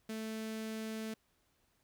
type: tone with notch filter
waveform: sawtooth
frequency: 220 Hz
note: A3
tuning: in tune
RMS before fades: -41 dBFS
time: 0.09-1.14 s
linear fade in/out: 5 ms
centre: 970 Hz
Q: 1.7
effects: pink hiss -75 dBFS RMS until 1.83 s